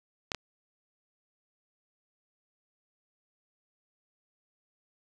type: clicks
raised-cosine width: 0.2 ms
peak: -14 / -16 dBFS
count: 2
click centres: 0.318 / 0.347 s
effects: none